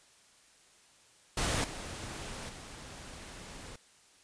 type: noise with level steps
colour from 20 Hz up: pink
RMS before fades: -31 / -42 / -47 dBFS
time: 1.37-3.76 s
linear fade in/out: 5 ms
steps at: 1.64 / 2.49 s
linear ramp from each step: 2 ms
effects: white hiss -62 dBFS RMS until 4.23 s + resampled to 22050 Hz

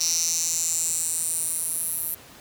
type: tone with high-pass filter sweep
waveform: 10% pulse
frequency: 166 Hz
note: E3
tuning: 12 cents sharp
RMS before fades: -26 dBFS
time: 0-2.15 s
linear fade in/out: 10 ms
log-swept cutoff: 5600 to 12000 Hz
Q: 5
effects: pink hiss -47 dBFS RMS until 2.4 s + high-pass 80 Hz 12 dB/octave

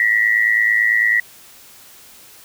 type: tone with amplitude modulation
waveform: sine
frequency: 1929 Hz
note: B6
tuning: 41 cents flat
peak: -9 dBFS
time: 0-1.2 s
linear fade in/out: 2 ms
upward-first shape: sine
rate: 109 Hz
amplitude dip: 75%
effects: white hiss -44 dBFS RMS until 2.44 s

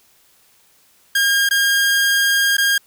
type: tone with dropouts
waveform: sawtooth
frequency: 1617 Hz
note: G#6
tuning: 47 cents flat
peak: -10 dBFS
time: 1.15-2.78 s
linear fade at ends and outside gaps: 5 ms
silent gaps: 1.49-1.509 / 2.569-2.581 s
effects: white hiss -55 dBFS RMS until 2.86 s

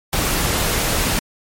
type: noise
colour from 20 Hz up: pink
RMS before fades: -19 dBFS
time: 0.13-1.19 s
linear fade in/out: 0 ms
effects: MP3 64 kbps

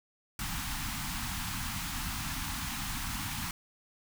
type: band-stop noise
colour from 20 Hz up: pink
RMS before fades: -36 dBFS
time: 0.39-3.51 s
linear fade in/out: 2 ms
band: 280 to 790 Hz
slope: 48 dB/octave
effects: none

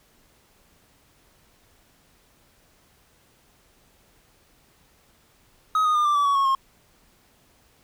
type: tone with pitch steps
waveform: triangle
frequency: 1266 / 1236.4 / 1207.4 / 1179.2 / 1151.6 / 1124.6 / 1098.3 / 1072.6 Hz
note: D#6 / D#6 / D6 / D6 / D6 / C#6 / C#6 / C6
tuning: +30 / -11 / +48 / +7 / -34 / +25 / -16 / +43 cents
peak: -16 dBFS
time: 5.75-6.55 s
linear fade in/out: 2 ms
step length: 100 ms
effects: pink hiss -60 dBFS RMS until 7.83 s

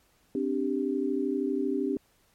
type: chord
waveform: sine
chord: C suspended second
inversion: none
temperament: just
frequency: 261.6 / 294.3 / 392.4 Hz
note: C4 / D4 / G4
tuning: 0 / +4 / +2 cents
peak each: -30 dBFS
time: 0.35-1.97 s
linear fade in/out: 2 ms
effects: pink hiss -66 dBFS RMS until 2.34 s + MP3 64 kbps

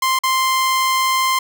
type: tone with dropouts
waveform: sawtooth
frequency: 1046.5 Hz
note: C6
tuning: in tune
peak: -11 dBFS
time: 0.02-1.39 s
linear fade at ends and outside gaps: 5 ms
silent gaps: 0.19-0.235 s
effects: none

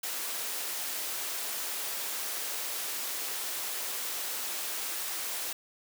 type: high-pass noise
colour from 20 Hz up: white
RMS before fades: -35 dBFS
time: 0.03-5.53 s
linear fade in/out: 5 ms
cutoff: 360 Hz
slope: 12 dB/octave
effects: none

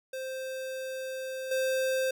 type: tone with level steps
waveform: square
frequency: 523.3 Hz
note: C5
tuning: in tune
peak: -35 / -27 dBFS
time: 0.13-2.11 s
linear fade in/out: 5 ms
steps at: 1.51 s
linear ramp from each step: 5 ms
effects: none

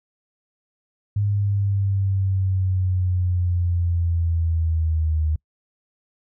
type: linear sweep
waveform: sine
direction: down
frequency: 102.8 to 77.1 Hz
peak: -18 dBFS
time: 1.16-5.36 s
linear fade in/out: 5 ms
effects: noise-tail reverb RT60 0.1 s tail -26 dB re dry

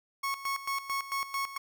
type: tone with tremolo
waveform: 30% pulse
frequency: 1100 Hz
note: C#6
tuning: 14 cents flat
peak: -27 dBFS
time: 0.23-1.58 s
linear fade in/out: 10 ms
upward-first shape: square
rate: 4.5 Hz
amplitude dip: 75%
effects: none

